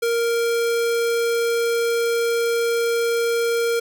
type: tone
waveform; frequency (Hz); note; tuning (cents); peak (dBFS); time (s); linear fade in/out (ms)
square; 466.2; A#4; 0; -19; 0.02-3.8; 10
effects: none